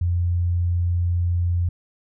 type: tone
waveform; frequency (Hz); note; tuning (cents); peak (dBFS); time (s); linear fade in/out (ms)
sine; 87.31; F2; 0; -18; 0.01-1.69; 5
effects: none